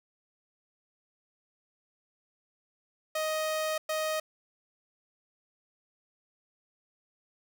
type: tone bursts at uneven times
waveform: sawtooth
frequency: 625 Hz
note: D#5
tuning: 8 cents sharp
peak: -25 dBFS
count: 2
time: 3.15-3.78 / 3.89-4.2 s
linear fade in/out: 5 ms
effects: none